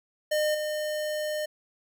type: tone with level steps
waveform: square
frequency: 608 Hz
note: D#5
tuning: 40 cents flat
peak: -24 / -29 dBFS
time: 0.31-1.46 s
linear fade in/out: 10 ms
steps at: 0.54 s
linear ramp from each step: 10 ms
effects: none